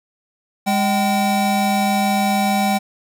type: tone pair together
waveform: square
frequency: 204.2 / 771 Hz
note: G#3 / G5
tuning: -29 / -29 cents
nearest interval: octave + major seventh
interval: 2300 cents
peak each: -19 dBFS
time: 0.66-2.79 s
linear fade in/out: 20 ms
effects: 8-bit